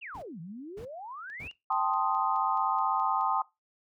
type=exponential two-way sweep; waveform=sine; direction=down then up; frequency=2960 to 154.8 to 2960 Hz; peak=-39 dBFS; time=0.01-1.52 s; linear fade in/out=20 ms; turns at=0.4 s
type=noise bursts; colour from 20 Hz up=brown; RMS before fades=-42 dBFS; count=3; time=0.14-1.481 s; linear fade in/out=10 ms; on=87 ms; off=540 ms
type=click train; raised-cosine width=0.2 ms; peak=-39 dBFS; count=10; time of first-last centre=1.3-3.211 s; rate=4.71 Hz
type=chord; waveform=sine; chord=A half-diminished seventh; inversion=third; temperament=equal; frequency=784 / 880 / 1046.5 / 1244.5 Hz; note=G5 / A5 / C6 / Eb6; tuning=0 / 0 / 0 / 0 cents; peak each=-31 dBFS; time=1.7-3.42 s; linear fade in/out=5 ms
effects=noise-tail reverb RT60 0.2 s tail -19 dB re dry + high-pass 80 Hz 12 dB/octave